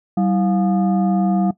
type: tone with frequency modulation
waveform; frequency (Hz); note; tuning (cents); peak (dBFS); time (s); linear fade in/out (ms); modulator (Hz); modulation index
sine; 192.1; G3; -35; -14; 0.17-1.51; 5; 517; 0.72
effects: noise-tail reverb RT60 0.1 s tail -17 dB re dry